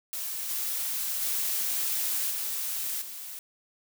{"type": "noise with level steps", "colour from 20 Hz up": "blue", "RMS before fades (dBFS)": [-34, -31, -29, -32, -40], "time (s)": [0.13, 3.39], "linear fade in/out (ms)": 0, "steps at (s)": [0.49, 1.21, 2.3, 3.01], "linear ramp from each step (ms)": 10, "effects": []}